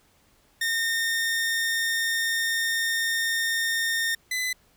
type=tone pair in turn; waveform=sawtooth; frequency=1828 / 2011 Hz; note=A#6 / B6; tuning=-34 / +31 cents; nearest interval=major second; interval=165 cents; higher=second; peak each=-20 / -22 dBFS; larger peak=first; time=0.61-4.15 / 4.31-4.53 s; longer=first; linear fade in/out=5 ms; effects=pink hiss -62 dBFS RMS until 4.76 s

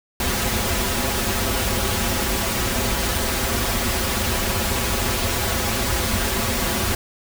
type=noise with comb filter; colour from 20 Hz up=pink; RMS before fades=-22 dBFS; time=0.2-6.95 s; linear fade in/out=2 ms; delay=6.6 ms; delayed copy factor=-0.85; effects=none

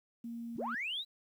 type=tone; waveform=sine; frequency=233.1 Hz; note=A#3; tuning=in tune; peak=-39 dBFS; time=0.24-0.75 s; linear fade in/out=5 ms
type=linear sweep; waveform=sine; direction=up; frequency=42 to 4011 Hz; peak=-34 dBFS; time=0.55-1.05 s; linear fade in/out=50 ms
effects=tanh soft clip ceiling -29 dBFS + 11-bit

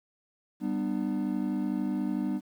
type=chord; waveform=triangle; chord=G major; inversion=none; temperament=equal with one note detuned; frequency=196 / 246.9 / 300.4 Hz; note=G3 / B3 / D4; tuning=0 / 0 / +39 cents; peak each=-30 dBFS; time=0.6-2.41 s; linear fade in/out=50 ms; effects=10-bit

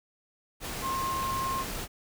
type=tone in noise; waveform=sine; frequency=1064 Hz; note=C6; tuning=29 cents sharp; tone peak=-29 dBFS; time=0.81-1.65 s; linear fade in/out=50 ms; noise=pink; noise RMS=-36 dBFS; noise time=0.6-1.88 s; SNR=+4 dB; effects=none

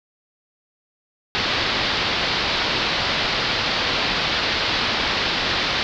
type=low-pass noise; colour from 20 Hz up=white; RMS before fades=-22 dBFS; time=1.35-5.83 s; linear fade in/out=0 ms; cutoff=4700 Hz; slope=48 dB/octave; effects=none

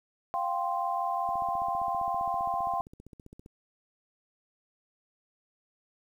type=chord; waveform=sine; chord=F suspended second; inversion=none; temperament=equal; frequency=698.5 / 784 / 1046.5 Hz; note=F5 / G5 / C6; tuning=0 / 0 / 0 cents; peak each=-32 dBFS; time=0.34-2.81 s; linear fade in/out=0 ms
type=click train; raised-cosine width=3 ms; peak=-35 dBFS; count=34; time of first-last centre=1.29-3.461 s; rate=15.2 Hz
effects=10-bit

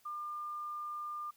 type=tone; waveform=sine; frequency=1200 Hz; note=D6; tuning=37 cents sharp; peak=-38 dBFS; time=0.05-1.31 s; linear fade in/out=10 ms; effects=white hiss -68 dBFS RMS until 1.36 s

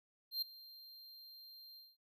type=tone with ADSR envelope; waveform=square; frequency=4177 Hz; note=C8; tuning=4 cents flat; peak=-34 dBFS; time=0.31-1.97 s; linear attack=110 ms; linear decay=7 ms; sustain=-20 dB; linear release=200 ms; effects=none

